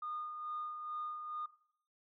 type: tone with tremolo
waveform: sine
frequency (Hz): 1223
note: D#6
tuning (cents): -30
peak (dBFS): -37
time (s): 0.02-1.46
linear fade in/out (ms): 5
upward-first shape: sine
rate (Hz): 2.3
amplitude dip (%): 50
effects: noise-tail reverb RT60 0.6 s tail -17 dB re dry + tanh soft clip ceiling -33 dBFS